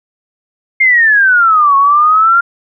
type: exponential two-way sweep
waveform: sine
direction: down then up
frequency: 2139 to 1096 to 1403 Hz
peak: -5 dBFS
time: 0.8-2.41 s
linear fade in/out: 10 ms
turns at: 1.76 s
effects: none